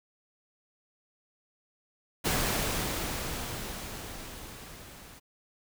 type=noise with level ramp; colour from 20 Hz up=pink; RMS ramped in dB=-27 to -50 dBFS; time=2.24-5.2 s; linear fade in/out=20 ms; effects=none